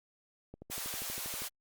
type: click train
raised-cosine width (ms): 2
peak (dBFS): -33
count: 12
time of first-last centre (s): 0.54-1.42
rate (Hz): 12.5
type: high-pass noise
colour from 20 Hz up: white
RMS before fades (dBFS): -39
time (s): 0.7-1.49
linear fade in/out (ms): 20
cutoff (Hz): 490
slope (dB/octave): 24
effects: Opus 48 kbps